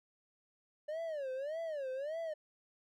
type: tone with vibrato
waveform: triangle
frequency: 586 Hz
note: D5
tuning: 4 cents flat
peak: -35 dBFS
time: 0.88-2.34 s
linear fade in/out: 10 ms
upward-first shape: sine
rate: 1.7 Hz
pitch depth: 220 cents each way
effects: none